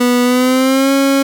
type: tone with pitch glide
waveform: 30% pulse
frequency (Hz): 245.5 to 274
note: B3 to C#4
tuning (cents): -10 to -20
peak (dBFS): -7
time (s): 0-1.23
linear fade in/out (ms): 10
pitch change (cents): +190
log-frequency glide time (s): 0.23-0.92
effects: none